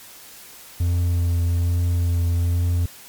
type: tone with vibrato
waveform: triangle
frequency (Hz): 86.4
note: F2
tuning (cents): -18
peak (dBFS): -15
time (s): 0.8-2.86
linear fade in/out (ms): 5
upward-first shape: triangle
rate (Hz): 1.2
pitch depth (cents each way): 20
effects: white hiss -43 dBFS RMS until 3.08 s + MP3 96 kbps